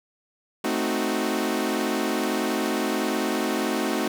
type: chord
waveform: sawtooth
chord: A diminished seventh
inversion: none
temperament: equal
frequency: 220 / 261.6 / 311.1 / 370 Hz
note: A3 / C4 / Eb4 / Gb4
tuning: 0 / 0 / 0 / 0 cents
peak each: -25 dBFS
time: 0.64-4.08 s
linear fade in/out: 5 ms
effects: none